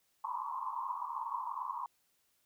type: band-pass noise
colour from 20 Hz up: white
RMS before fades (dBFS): -39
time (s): 0.24-1.86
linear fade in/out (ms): 2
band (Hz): 900 to 1100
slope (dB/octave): 96
effects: white hiss -75 dBFS RMS until 2.45 s